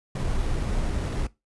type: noise with sample-and-hold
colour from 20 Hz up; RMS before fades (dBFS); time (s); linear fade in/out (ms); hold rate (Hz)
brown; -26; 0.15-1.27; 5; 7350
effects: noise-tail reverb RT60 0.2 s tail -19 dB re dry + resampled to 24000 Hz